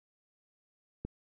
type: click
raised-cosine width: 3 ms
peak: -24 dBFS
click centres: 1.05 s
effects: none